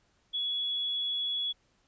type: tone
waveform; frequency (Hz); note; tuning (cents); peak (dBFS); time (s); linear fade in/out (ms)
sine; 3377; G#7; +28; -29; 0.33-1.53; 20
effects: pink hiss -70 dBFS RMS until 1.87 s + resampled to 16000 Hz